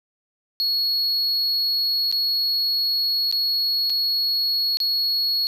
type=tone with dropouts; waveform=triangle; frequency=4342 Hz; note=C#8; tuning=37 cents flat; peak=-18 dBFS; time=0.6-5.47 s; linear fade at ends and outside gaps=0 ms; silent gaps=2.115-2.125 / 3.314-3.325 / 3.897-3.901 / 4.771-4.802 s; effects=none